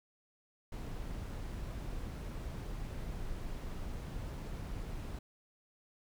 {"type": "noise", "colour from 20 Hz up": "brown", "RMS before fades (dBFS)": -41, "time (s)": [0.72, 5.19], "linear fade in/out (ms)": 5, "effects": []}